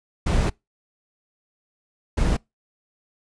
brown noise bursts at uneven times, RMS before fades -20 dBFS, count 2, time 0.26-0.5 / 2.17-2.37 s, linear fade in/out 10 ms, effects noise-tail reverb RT60 0.2 s tail -25 dB re dry + resampled to 22050 Hz

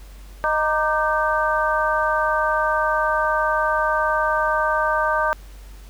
harmonic tone with a mistuned harmonic, 309.8 Hz, D#4, 7 cents flat, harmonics 2 / 3 / 4 / 5, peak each -23 / -23 / -23 / -23 dBFS, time 0.44-5.33 s, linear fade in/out 0 ms, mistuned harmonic 4, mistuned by -69 cents, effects added 48 Hz sine -38 dBFS peak until 5.89 s + pink hiss -50 dBFS RMS until 5.89 s

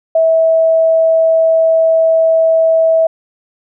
sine tone, 650 Hz, E5, 24 cents flat, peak -7 dBFS, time 0.15-3.07 s, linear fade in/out 5 ms, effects none

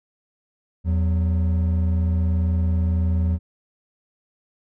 triangle tone pair together, 82.08 / 184.5 Hz, E2 / F#3, -7 / -5 cents, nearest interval octave + major second, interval 1402 cents, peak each -16 / -25 dBFS, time 0.84-3.39 s, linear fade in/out 50 ms, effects none

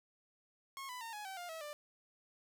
sawtooth tone with pitch steps, 1087 / 996.8 / 914.1 / 838.2 / 768.6 / 704.8 / 646.3 / 592.7 Hz, C#6 / B5 / A#5 / G#5 / G5 / F5 / E5 / D5, -34 / +16 / -34 / +16 / -34 / +16 / -34 / +16 cents, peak -40 dBFS, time 0.77-1.73 s, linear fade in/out 0 ms, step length 120 ms, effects none

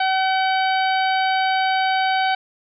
harmonic tone, 760 Hz, F#5, 46 cents sharp, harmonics 1 / 2 / 3 / 4 / 5 / 6, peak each -18 / -24 / -28 / -30 / -32 / -34 dBFS, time 0-2.35 s, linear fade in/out 5 ms, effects none

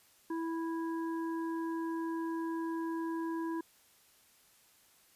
harmonic tone, 329 Hz, E4, 3 cents flat, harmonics 1 / 3 / 5, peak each -34 / -42 / -50 dBFS, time 0.3-3.61 s, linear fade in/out 5 ms, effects white hiss -65 dBFS RMS until 5.15 s + resampled to 32000 Hz

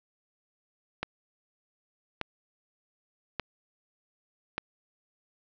click train, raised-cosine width 0.3 ms, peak -14 dBFS, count 4, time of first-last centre 1.03-4.58 s, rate 0.845 Hz, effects low-pass 5000 Hz 12 dB/octave

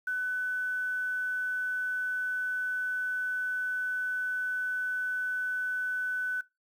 sine tone with quantisation, 1500 Hz, F#6, 23 cents sharp, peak -28 dBFS, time 0.07-6.41 s, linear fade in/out 5 ms, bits 9, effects noise-tail reverb RT60 0.2 s tail -20 dB re dry

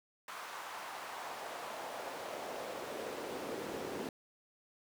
brown noise with high-pass filter sweep, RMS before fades -43 dBFS, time 0.28-4.09 s, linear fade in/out 2 ms, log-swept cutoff 1100 to 340 Hz, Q 1.7, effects none

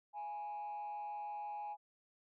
sine tone with frequency modulation, 830.6 Hz, G#5, in tune, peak -39 dBFS, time 0.13-1.77 s, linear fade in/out 50 ms, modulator 145 Hz, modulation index 0.33, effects tanh soft clip ceiling -39 dBFS

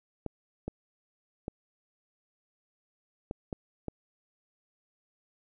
clicks, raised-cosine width 2 ms, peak -21 dBFS, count 6, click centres 0.263 / 0.68 / 1.481 / 3.311 / 3.528 / 3.883 s, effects none

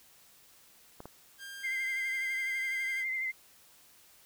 clicks, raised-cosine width 1 ms, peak -30 dBFS, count 2, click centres 1.004 / 1.056 s
sawtooth tone, 1600 Hz, G6, 35 cents sharp, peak -39 dBFS, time 1.38-3.05 s, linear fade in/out 50 ms
sine tone with vibrato, 2078 Hz, C7, 12 cents flat, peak -31 dBFS, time 1.63-3.32 s, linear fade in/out 20 ms, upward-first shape sine, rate 12 Hz, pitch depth 33 cents each way
effects white hiss -60 dBFS RMS until 4.25 s

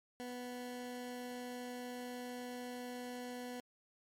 20% pulse tone, 246.9 Hz, B3, in tune, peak -38 dBFS, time 0.2-3.6 s, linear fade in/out 0 ms, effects MP3 64 kbps

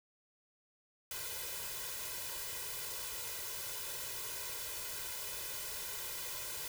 white noise with comb filter, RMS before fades -42 dBFS, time 1.11-6.68 s, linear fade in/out 2 ms, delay 2 ms, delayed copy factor +0.95, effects none

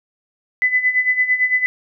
sine tone with tremolo, 2006 Hz, B6, 26 cents sharp, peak -11 dBFS, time 0.62-1.66 s, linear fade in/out 0 ms, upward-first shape sine, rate 8.9 Hz, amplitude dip 75%, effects none

